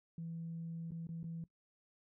sine tone with dropouts, 165.6 Hz, E3, 8 cents sharp, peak -40 dBFS, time 0.18-1.44 s, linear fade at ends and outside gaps 2 ms, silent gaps 0.908-0.918 / 1.07-1.09 / 1.231-1.241 s, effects noise-tail reverb RT60 0.1 s tail -19 dB re dry + tanh soft clip ceiling -36 dBFS

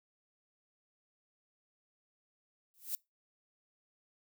violet noise with exponential growth, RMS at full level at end -33 dBFS, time 2.74-2.95 s, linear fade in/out 0 ms, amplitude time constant 45 ms, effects noise-tail reverb RT60 0.2 s tail -24 dB re dry

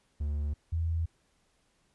triangle / sine tone pair in turn, 73.42 / 82.41 Hz, D2 / E2, 0 / 0 cents, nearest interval major second, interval 200 cents, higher second, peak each -27 dBFS, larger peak neither, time 0.2-0.54 / 0.72-1.06 s, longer neither, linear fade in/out 10 ms, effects pink hiss -71 dBFS RMS until 1.94 s + resampled to 24000 Hz

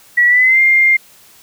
sine tone with pitch glide, 1935 to 2110 Hz, B6 to C7, -36 to +14 cents, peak -7 dBFS, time 0.17-0.97 s, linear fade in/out 10 ms, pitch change +150 cents, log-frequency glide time 0.27-0.6 s, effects white hiss -45 dBFS RMS until 1.42 s

